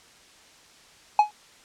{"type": "tone with exponential decay", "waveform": "triangle", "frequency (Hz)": 842, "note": "G#5", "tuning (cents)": 24, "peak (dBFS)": -8, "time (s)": [1.19, 1.31], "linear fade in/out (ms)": 2, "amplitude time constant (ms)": 26, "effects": ["white hiss -53 dBFS RMS until 1.64 s", "low-pass 7000 Hz 12 dB/octave"]}